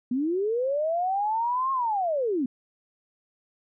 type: linear two-way sweep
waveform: sine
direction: up then down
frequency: 236.6 to 1084 to 236.6 Hz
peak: -23 dBFS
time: 0.11-2.46 s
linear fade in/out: 5 ms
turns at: 1.72 s
effects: none